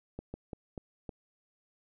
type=slowing click train; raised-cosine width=2 ms; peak=-26 dBFS; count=5; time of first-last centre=0.19-1.092 s; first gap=150 ms; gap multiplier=1.28; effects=none